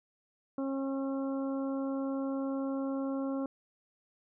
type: harmonic tone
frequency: 271.1 Hz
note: C#4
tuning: 38 cents flat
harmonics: 1 / 2 / 3 / 4 / 5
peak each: -32 / -38 / -48 / -47 / -50 dBFS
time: 0.58-3.46 s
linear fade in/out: 2 ms
effects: none